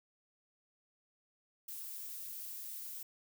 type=noise; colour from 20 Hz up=violet; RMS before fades=-45 dBFS; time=1.68-3.03 s; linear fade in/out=5 ms; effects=none